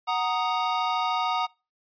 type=chord; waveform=square; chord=D# minor; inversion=first; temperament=equal; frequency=740 / 932.3 / 1244.5 Hz; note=F#5 / A#5 / D#6; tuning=0 / 0 / 0 cents; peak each=-29 dBFS; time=0.07-1.47 s; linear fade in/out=20 ms; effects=noise-tail reverb RT60 0.3 s tail -26 dB re dry + resampled to 11025 Hz